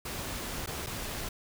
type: noise with dropouts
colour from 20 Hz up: pink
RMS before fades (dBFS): -37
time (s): 0.05-1.29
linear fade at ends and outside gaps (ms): 5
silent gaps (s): 0.662-0.672 / 0.864-0.868
effects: none